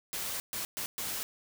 white noise bursts at uneven times, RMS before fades -36 dBFS, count 4, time 0.13-0.4 / 0.53-0.65 / 0.77-0.86 / 0.98-1.23 s, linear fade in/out 0 ms, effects none

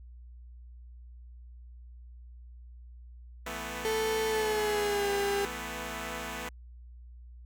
5% pulse chord, E suspended fourth, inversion none, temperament equal with one note detuned, 164.81 / 220 / 248.7 Hz, E3 / A3 / B3, 0 / 0 / +12 cents, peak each -31 / -29 / -28 dBFS, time 3.46-6.49 s, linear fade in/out 5 ms
35% pulse tone with pitch glide, 440 to 401.2 Hz, A4 to G4, 0 to +40 cents, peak -26 dBFS, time 3.85-5.45 s, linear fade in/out 0 ms, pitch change -160 cents, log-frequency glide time 4.28-5.1 s
effects added 60 Hz sine -46 dBFS peak until 7.45 s

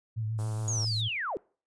sine tone with vibrato, 110 Hz, A2, in tune, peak -29 dBFS, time 0.16-1.09 s, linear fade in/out 20 ms, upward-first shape sine, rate 7.2 Hz, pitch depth 40 cents each way
violet noise, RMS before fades -43 dBFS, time 0.38-1.02 s, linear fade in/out 20 ms
click train, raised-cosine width 1 ms, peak -30 dBFS, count 50, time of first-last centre 0.39-0.844 s, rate 108 Hz
sine linear sweep, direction down, 6810 to 319.1 Hz, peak -30 dBFS, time 0.68-1.37 s, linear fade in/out 0 ms
effects noise-tail reverb RT60 0.4 s tail -25 dB re dry + resampled to 22050 Hz

